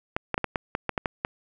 clicks, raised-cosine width 0.5 ms, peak -10 dBFS, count 10, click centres 0.165 / 0.343 / 0.379 / 0.443 / 0.558 / 0.751 / 0.893 / 0.978 / 1.058 / 1.249 s, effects none

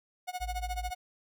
45% pulse tone with tremolo, 729 Hz, F#5, 26 cents flat, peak -32 dBFS, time 0.27-0.95 s, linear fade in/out 20 ms, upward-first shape sine, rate 14 Hz, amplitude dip 95%
sine tone, 55 Hz, A1, in tune, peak -35 dBFS, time 0.4-0.91 s, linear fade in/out 20 ms
effects none

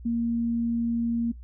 sine tone, 233.1 Hz, A#3, in tune, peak -23 dBFS, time 0.05-1.32 s, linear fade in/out 10 ms, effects noise-tail reverb RT60 0.1 s tail -19 dB re dry + added 60 Hz sine -40 dBFS peak until 1.43 s

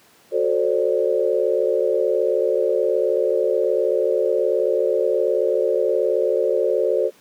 sine chord, D dominant seventh, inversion first, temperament just, 367.1 / 440.5 / 528.6 / 587.3 Hz, F#4 / A4 / C5 / D5, -14 / +2 / +18 / 0 cents, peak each -23 / -21 / -21 / -24 dBFS, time 0.31-7.11 s, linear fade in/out 50 ms, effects pink hiss -53 dBFS RMS until 7.2 s + high-pass 200 Hz 12 dB/octave

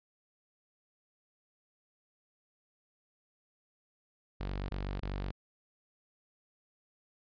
sawtooth tone bursts, 48 Hz, G1, 36 cents flat, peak -31 dBFS, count 3, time 4.4-5.314 s, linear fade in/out 10 ms, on 290 ms, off 22 ms, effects resampled to 11025 Hz

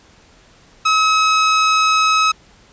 sawtooth tone, 1281 Hz, E6, 50 cents flat, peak -8 dBFS, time 0.85-2.32 s, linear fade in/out 10 ms, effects pink hiss -49 dBFS RMS until 2.72 s + resampled to 16000 Hz

